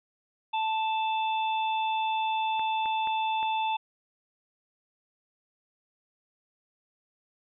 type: harmonic tone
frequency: 880 Hz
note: A5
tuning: in tune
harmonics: 1 / 3 / 4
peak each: -26 / -36 / -38 dBFS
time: 0.53-3.77 s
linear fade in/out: 10 ms
type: clicks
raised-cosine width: 0.5 ms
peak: -27 dBFS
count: 4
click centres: 2.595 / 2.858 / 3.073 / 3.429 s
effects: none